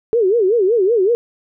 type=tone with vibrato; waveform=sine; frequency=420 Hz; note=G#4; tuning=19 cents sharp; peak=-11 dBFS; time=0.13-1.15 s; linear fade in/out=0 ms; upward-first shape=sine; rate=5.3 Hz; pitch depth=240 cents each way; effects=none